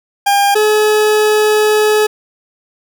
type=tone pair in turn; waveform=40% pulse; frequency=804 / 425.9 Hz; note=G5 / G#4; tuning=+44 / +44 cents; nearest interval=major seventh; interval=1100 cents; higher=first; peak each=-8 dBFS; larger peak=neither; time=0.26-0.55 / 0.55-2.07 s; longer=second; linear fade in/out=10 ms; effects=none